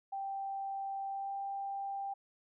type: tone with pitch glide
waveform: sine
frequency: 784 to 790.4 Hz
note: G5 to G5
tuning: 0 to +14 cents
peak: -36 dBFS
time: 0.12-2.14 s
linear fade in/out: 10 ms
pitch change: +14 cents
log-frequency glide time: 1.09-1.34 s
effects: none